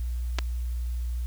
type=clicks; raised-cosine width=0.2 ms; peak=-11 dBFS; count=2; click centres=0.386 / 0.389 s; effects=added 60 Hz sine -27 dBFS peak until 1.26 s + white hiss -54 dBFS RMS until 1.26 s